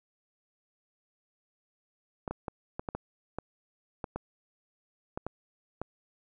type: clicks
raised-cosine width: 1 ms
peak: -20 dBFS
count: 12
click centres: 2.278 / 2.31 / 2.482 / 2.795 / 2.888 / 2.95 / 3.386 / 4.042 / 4.16 / 5.175 / 5.266 / 5.816 s
effects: none